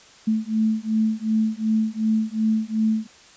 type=beating tone pair; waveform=sine; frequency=217.9 / 220.6 Hz; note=A3 / A3; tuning=-17 / +5 cents; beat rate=2.7 Hz; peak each=-22 dBFS; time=0.27-3.07 s; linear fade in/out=10 ms; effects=white hiss -49 dBFS RMS until 3.36 s + resampled to 16000 Hz